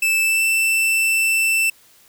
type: tone with pitch glide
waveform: 45% pulse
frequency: 2637 to 2665 Hz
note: E7 to E7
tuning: 0 to +18 cents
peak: -15 dBFS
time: 0.02-1.7 s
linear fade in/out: 5 ms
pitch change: +18 cents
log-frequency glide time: 0.23-0.42 s
effects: white hiss -52 dBFS RMS until 2.08 s